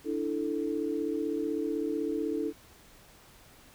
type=chord; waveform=sine; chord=D suspended second; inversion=none; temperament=equal; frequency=293.7 / 329.6 / 440 Hz; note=D4 / E4 / A4; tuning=0 / 0 / 0 cents; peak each=-33 dBFS; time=0.04-2.53 s; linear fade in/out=50 ms; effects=pink hiss -56 dBFS RMS until 3.74 s